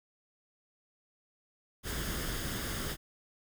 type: noise with comb filter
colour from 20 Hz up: pink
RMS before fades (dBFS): -36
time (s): 1.83-2.97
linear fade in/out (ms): 50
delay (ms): 0.6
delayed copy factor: +0.5
effects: none